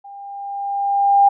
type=tone with level ramp; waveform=sine; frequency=800 Hz; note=G5; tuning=35 cents sharp; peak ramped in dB=-35 to -7 dBFS; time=0.04-1.29 s; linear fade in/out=10 ms; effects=none